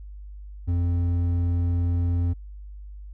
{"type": "tone with hard clipping", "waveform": "sine", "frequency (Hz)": 87.1, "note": "F2", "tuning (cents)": -4, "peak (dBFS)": -22, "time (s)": [0.67, 2.34], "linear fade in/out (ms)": 20, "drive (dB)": 6, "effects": ["added 50 Hz sine -37 dBFS peak until 3.13 s"]}